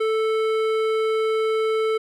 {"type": "tone with hard clipping", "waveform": "sine", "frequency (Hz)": 440, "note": "A4", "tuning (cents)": 0, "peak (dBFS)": -21, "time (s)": [0, 1.98], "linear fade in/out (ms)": 10, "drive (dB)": 13, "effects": []}